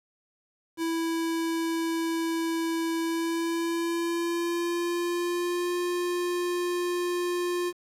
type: tone with pitch glide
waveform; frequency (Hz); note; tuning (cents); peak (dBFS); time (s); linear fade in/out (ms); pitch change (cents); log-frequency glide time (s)
square; 329.6 to 353.3; E4 to F4; 0 to +20; -27; 0.77-7.73; 50; +120; 2.99-5.75
effects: resampled to 32000 Hz + 9-bit